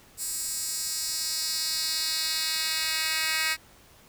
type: tone with high-pass filter sweep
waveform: 10% pulse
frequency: 317.3 Hz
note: D#4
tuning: 34 cents sharp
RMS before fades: -29 dBFS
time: 0.17-3.57 s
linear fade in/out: 50 ms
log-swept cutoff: 8100 to 2400 Hz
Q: 1.7
effects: pink hiss -55 dBFS RMS until 4.08 s